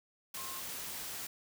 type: tone in noise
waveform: sine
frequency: 1066 Hz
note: C6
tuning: 32 cents sharp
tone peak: -47 dBFS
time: 0.37-0.6 s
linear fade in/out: 5 ms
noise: white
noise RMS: -42 dBFS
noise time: 0.34-1.27 s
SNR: -8 dB
effects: none